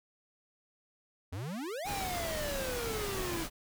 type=exponential two-way sweep; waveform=square; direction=up then down; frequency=82.4 to 830.6 to 323.7 Hz; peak=-37 dBFS; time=1.32-3.44 s; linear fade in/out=10 ms; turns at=1.88 s
type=noise; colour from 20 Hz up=pink; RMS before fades=-38 dBFS; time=1.84-3.5 s; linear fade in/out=50 ms
effects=none